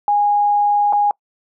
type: tone with dropouts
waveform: sine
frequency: 823 Hz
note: G#5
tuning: 16 cents flat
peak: -12 dBFS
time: 0.08-1.11 s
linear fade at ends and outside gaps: 1 ms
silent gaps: 0.926-0.932 s
effects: noise-tail reverb RT60 0.1 s tail -26 dB re dry